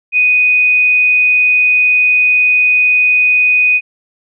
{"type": "tone", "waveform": "sine", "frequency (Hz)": 2489, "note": "D#7", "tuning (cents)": 0, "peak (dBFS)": -7, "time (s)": [0.12, 3.81], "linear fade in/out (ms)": 50, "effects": []}